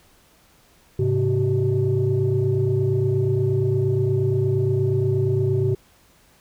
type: tone cluster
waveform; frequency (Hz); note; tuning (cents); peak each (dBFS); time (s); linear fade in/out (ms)
sine; 105.4 / 133.9 / 380.5; G#2 / C3 / F#4; +26 / +40 / +48; -21; 0.99-5.75; 5
effects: tanh soft clip ceiling -11 dBFS + pink hiss -56 dBFS RMS until 6.4 s